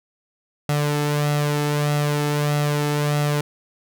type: tone with flanger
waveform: sawtooth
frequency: 147.2 Hz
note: D3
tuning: 4 cents sharp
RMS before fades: -21 dBFS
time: 0.69-3.41 s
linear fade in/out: 2 ms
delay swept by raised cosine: 1.5 to 2.33 ms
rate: 1.6 Hz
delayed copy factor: +0.55
effects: none